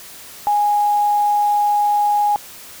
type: tone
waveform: sine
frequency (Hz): 827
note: G#5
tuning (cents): -8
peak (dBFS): -13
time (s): 0.47-2.36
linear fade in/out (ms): 0
effects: white hiss -38 dBFS RMS until 2.8 s